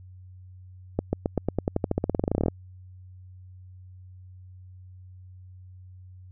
accelerating click train, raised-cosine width 2 ms, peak -10 dBFS, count 24, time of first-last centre 0.99-2.483 s, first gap 140 ms, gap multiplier 0.92, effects added 92 Hz sine -44 dBFS peak until 6.31 s

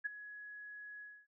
sine tone with ADSR envelope, 1680 Hz, G#6, 19 cents sharp, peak -32 dBFS, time 0.04-1.27 s, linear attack 20 ms, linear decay 14 ms, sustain -15 dB, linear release 260 ms, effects none

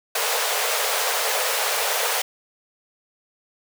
pink high-pass noise, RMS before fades -23 dBFS, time 0.15-2.22 s, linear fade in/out 5 ms, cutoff 430 Hz, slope 96 dB/octave, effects none

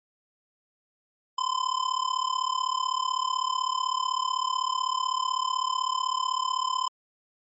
square tone with amplitude modulation, 1026 Hz, C6, 34 cents flat, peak -22 dBFS, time 1.38-6.88 s, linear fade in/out 5 ms, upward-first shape sine, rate 35.9 Hz, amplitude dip 90%, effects MP3 32 kbps

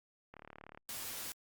click train, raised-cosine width 0.5 ms, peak -35 dBFS, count 17, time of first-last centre 0.34-0.775 s, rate 36.8 Hz
white noise, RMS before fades -43 dBFS, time 0.89-1.32 s, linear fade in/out 0 ms
effects Opus 48 kbps

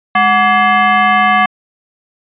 sine tone with frequency modulation, 208.3 Hz, G#3, 5 cents sharp, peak -7 dBFS, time 0.15-1.46 s, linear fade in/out 5 ms, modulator 947 Hz, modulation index 2, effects resampled to 8000 Hz

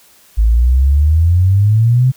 sine exponential sweep, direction up, 52.7 to 132 Hz, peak -7 dBFS, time 0.37-2.12 s, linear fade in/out 20 ms, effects white hiss -47 dBFS RMS until 2.16 s

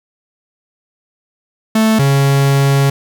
45% pulse tone pair in turn, 220 / 138.59 Hz, A3 / C#3, 0 / 0 cents, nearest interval minor sixth, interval 800 cents, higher first, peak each -9 dBFS, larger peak neither, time 1.75-1.99 / 1.99-2.9 s, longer second, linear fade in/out 5 ms, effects none

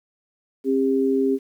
sine tone pair together, 267.9 / 401.4 Hz, C4 / G4, +41 / +41 cents, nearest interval perfect fifth, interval 700 cents, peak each -20 dBFS, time 0.64-1.39 s, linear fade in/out 50 ms, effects 9-bit

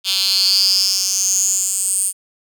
10% pulse tone with high-pass filter sweep, 191.7 Hz, G3, 38 cents flat, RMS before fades -17 dBFS, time 0.04-2.13 s, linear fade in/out 50 ms, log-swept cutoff 3700 to 9100 Hz, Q 8.9, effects none

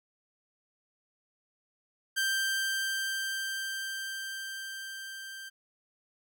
sawtooth tone with level ramp, 1572 Hz, G6, 4 cents sharp, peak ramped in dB -23 to -38 dBFS, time 2.16-5.5 s, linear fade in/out 20 ms, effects none

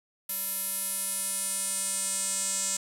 square tone with band-pass filter sweep, 194.2 Hz, G3, 16 cents flat, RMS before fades -31 dBFS, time 0.29-2.77 s, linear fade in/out 5 ms, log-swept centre 12000 to 7700 Hz, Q 4.5, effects none

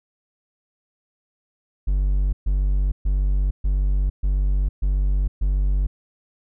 triangle tone bursts, 48.26 Hz, G1, 26 cents flat, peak -15 dBFS, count 7, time 1.87-5.87 s, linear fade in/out 10 ms, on 460 ms, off 130 ms, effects none

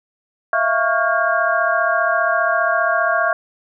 sine tone cluster, 651 / 686 / 1114 / 1408 / 1616 Hz, E5 / F5 / C#6 / F6 / G#6, -22 / -31 / +8 / +14 / -48 cents, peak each -21 dBFS, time 0.53-3.33 s, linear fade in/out 2 ms, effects none

